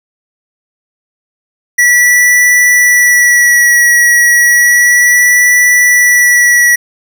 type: tone with vibrato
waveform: square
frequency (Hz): 1942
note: B6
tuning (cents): -30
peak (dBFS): -5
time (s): 1.78-6.76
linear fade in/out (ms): 10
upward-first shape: sine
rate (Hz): 0.32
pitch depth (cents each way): 19
effects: 7-bit